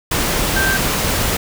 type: tone in noise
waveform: sine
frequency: 1568 Hz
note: G6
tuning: in tune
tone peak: -16 dBFS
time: 0.56-0.77 s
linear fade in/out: 5 ms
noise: pink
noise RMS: -18 dBFS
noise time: 0.11-1.37 s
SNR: -1 dB
effects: none